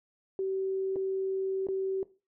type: tone with dropouts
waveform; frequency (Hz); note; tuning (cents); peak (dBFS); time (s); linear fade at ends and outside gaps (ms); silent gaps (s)
sine; 383.4; G4; -38; -28; 0.39-2.03; 1; 0.959-0.964 / 1.669-1.686
effects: noise-tail reverb RT60 0.3 s tail -17 dB re dry